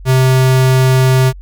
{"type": "tone", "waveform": "square", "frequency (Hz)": 130.2, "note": "C3", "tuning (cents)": -8, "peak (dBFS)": -8, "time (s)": [0.05, 1.33], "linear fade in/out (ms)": 50, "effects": ["added 46 Hz sine -29 dBFS peak until 1.41 s"]}